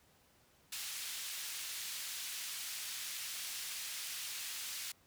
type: band-pass noise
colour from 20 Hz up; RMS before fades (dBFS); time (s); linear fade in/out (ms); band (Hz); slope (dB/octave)
pink; -43; 0.72-4.92; 5; 2700 to 16000; 12
effects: pink hiss -68 dBFS RMS until 5.06 s + high-pass 60 Hz 12 dB/octave